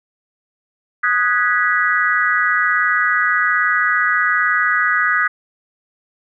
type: chord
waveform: sine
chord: G# minor seventh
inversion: second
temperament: equal with one note detuned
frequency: 1244.5 / 1480 / 1661.2 / 1954 Hz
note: D#6 / F#6 / G#6 / B6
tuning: 0 / 0 / 0 / -19 cents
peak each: -19 dBFS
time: 1.03-5.28 s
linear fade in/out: 10 ms
effects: none